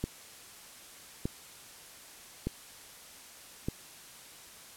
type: click train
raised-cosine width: 3 ms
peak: -18 dBFS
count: 4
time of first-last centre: 0.04-3.685 s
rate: 0.823 Hz
effects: white hiss -51 dBFS RMS until 4.76 s + low-pass 12000 Hz 12 dB/octave